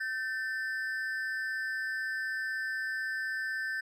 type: ring-modulated tone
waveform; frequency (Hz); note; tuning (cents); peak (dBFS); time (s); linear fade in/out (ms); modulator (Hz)
triangle; 1661; G#6; 0; -27; 0-3.81; 10; 118
effects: none